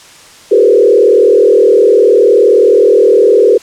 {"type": "tone with frequency modulation", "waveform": "sine", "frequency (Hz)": 440.7, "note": "A4", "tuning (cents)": 3, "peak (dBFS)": -3, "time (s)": [0.51, 3.58], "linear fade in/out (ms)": 10, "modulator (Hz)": 39.3, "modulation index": 1.7, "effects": ["white hiss -37 dBFS RMS until 3.62 s", "low-pass 8000 Hz 12 dB/octave"]}